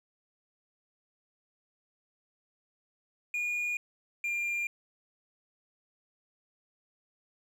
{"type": "tone pair in turn", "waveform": "triangle", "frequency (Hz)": [2437, 2395], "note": ["D#7", "D7"], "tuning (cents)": [-37, 33], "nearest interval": "unison", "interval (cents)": 30, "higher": "first", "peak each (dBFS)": -28, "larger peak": "neither", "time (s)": [[3.34, 3.77], [4.24, 4.67]], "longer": "neither", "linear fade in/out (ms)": 2, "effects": []}